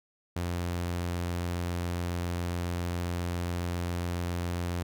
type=tone; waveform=sawtooth; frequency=87.31 Hz; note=F2; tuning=in tune; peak=-26 dBFS; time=0.36-4.83 s; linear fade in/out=5 ms; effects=none

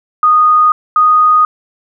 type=tone pair in turn; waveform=sine; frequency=1236 / 1240.6 Hz; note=D#6 / D#6; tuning=-12 / -5 cents; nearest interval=unison; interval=7 cents; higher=second; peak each=-5 dBFS; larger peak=neither; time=0.23-0.72 / 0.96-1.45 s; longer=neither; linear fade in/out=2 ms; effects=none

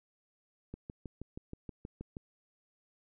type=click train; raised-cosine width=3 ms; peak=-29 dBFS; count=10; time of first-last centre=0.74-2.169 s; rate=6.3 Hz; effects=none

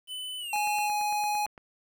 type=tone with pitch glide; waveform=square; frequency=3010 to 2697 Hz; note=F#7 to E7; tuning=+29 to +39 cents; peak=-35 dBFS; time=0.07-0.9 s; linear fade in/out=50 ms; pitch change=-190 cents; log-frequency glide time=0.39-0.53 s
type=tone; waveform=square; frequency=835 Hz; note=G#5; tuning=9 cents sharp; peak=-27 dBFS; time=0.53-1.46 s; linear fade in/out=2 ms
type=click train; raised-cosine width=0.5 ms; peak=-31 dBFS; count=10; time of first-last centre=0.56-1.578 s; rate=8.84 Hz
effects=10-bit

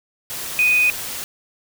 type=tone in noise; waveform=sine; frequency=2489 Hz; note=D#7; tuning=in tune; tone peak=-13 dBFS; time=0.59-0.9 s; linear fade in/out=0 ms; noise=white; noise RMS=-29 dBFS; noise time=0.3-1.24 s; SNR=+13 dB; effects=none

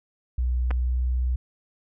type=tone with pitch glide; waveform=sine; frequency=61.74 to 62.42 Hz; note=B1 to B1; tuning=0 to +19 cents; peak=-21 dBFS; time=0.38-1.36 s; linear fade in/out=5 ms; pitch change=+19 cents; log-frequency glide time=0.77-1 s
type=clicks; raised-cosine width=0.5 ms; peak=-20 / -16 dBFS; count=2; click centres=0.707 / 0.711 s
effects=none

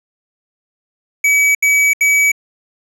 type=tone bursts; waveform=square; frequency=2280 Hz; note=C#7; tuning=48 cents sharp; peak=-10 dBFS; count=3; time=1.24-2.318 s; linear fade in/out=5 ms; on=310 ms; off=74 ms; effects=low-pass 12000 Hz 12 dB/octave

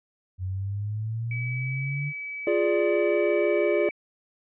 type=exponential sweep; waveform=sine; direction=up; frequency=91.2 to 146.83 Hz; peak=-27 dBFS; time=0.38-2.13 s; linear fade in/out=50 ms
type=tone; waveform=sine; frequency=2289 Hz; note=D7; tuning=45 cents flat; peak=-32 dBFS; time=1.31-3.91 s; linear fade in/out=2 ms
type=chord; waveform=triangle; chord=D diminished; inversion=first; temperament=equal; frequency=349.2 / 415.3 / 587.3 Hz; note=F4 / Ab4 / D5; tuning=0 / 0 / 0 cents; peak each=-23 dBFS; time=2.47-3.89 s; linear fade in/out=2 ms
effects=resampled to 8000 Hz

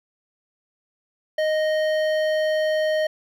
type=tone with hard clipping; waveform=sine; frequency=621 Hz; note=D#5; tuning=3 cents flat; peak=-21 dBFS; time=1.38-3.07 s; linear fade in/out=5 ms; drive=12 dB; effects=none

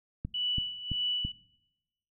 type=click train; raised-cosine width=5 ms; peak=-21 dBFS; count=4; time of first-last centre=0.25-1.25 s; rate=3 Hz
type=tone with tremolo; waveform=sine; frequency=2960 Hz; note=F#7; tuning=in tune; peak=-27 dBFS; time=0.34-1.32 s; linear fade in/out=5 ms; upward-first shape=sine; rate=1.7 Hz; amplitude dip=80%
effects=noise-tail reverb RT60 1.0 s tail -22 dB re dry

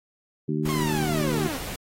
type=harmonic tone; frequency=76.4 Hz; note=D#2; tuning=31 cents flat; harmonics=2 / 3 / 4 / 5; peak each=-27 / -29 / -30 / -31 dBFS; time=0.48-1.48 s; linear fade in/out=10 ms
type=noise; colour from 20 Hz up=pink; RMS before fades=-35 dBFS; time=0.65-1.76 s; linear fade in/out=5 ms
type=linear sweep; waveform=sawtooth; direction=down; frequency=1098 to 251.7 Hz; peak=-26 dBFS; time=0.69-1.57 s; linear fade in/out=0 ms
effects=AAC 48 kbps

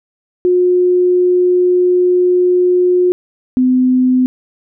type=tone pair in turn; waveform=sine; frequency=360 / 254.6 Hz; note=F#4 / C4; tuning=-47 / -47 cents; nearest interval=tritone; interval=600 cents; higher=first; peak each=-8 dBFS; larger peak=neither; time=0.45-3.12 / 3.57-4.26 s; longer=first; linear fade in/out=0 ms; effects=none

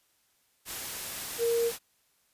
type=tone in noise; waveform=sine; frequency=466.2 Hz; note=A#4; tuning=in tune; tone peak=-24 dBFS; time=1.38-1.72 s; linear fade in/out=50 ms; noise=white; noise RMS=-37 dBFS; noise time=0.65-1.79 s; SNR=+10 dB; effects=white hiss -70 dBFS RMS until 2.33 s + resampled to 32000 Hz

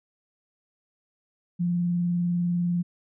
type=tone with vibrato; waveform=sine; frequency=174.61 Hz; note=F3; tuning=in tune; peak=-22 dBFS; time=1.59-2.83 s; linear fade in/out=20 ms; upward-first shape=sine; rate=20 Hz; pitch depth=34 cents each way; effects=none

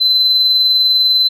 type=tone with tremolo; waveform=sine; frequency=4050 Hz; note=B7; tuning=43 cents sharp; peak=-6 dBFS; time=0-1.29 s; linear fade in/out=20 ms; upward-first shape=triangle; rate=20 Hz; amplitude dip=40%; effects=tanh soft clip ceiling -5 dBFS

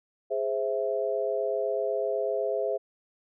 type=chord; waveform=sine; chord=Ab augmented; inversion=none; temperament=equal; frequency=415.3 / 523.3 / 659.3 Hz; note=Ab4 / C5 / E5; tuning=0 / 0 / 0 cents; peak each=-30 dBFS; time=0.3-2.78 s; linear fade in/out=20 ms; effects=none

